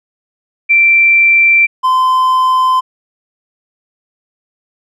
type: tone pair in turn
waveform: sine / triangle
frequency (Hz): 2349 / 1029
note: D7 / C6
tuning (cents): 0 / -29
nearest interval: octave + major second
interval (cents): 1429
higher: first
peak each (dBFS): -5 / -6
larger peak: first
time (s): 0.69-1.67 / 1.83-2.81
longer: neither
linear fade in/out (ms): 20
effects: none